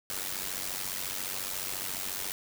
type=noise with amplitude modulation; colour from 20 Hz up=white; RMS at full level=-32 dBFS; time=0.1-2.32 s; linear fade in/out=0 ms; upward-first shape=sine; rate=94.3 Hz; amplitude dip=75%; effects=none